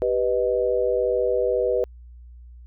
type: chord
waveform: sine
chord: G augmented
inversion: none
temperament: equal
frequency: 392 / 493.9 / 622.3 Hz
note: G4 / B4 / D#5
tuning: 0 / 0 / 0 cents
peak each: -25 / -21 / -26 dBFS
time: 0.02-1.84 s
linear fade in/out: 0 ms
effects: added 60 Hz sine -41 dBFS peak until 2.66 s